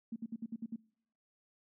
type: tone bursts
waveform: sine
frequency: 227.1 Hz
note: A#3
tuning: 45 cents flat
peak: -36 dBFS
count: 7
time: 0.12-0.76 s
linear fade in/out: 5 ms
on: 40 ms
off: 60 ms
effects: noise-tail reverb RT60 0.7 s tail -25 dB re dry + high-pass 150 Hz 12 dB/octave